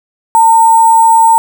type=tone with sample-and-hold; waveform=sine; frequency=904 Hz; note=A5; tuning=47 cents sharp; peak=-3 dBFS; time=0.35-1.38 s; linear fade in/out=0 ms; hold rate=8820 Hz; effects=none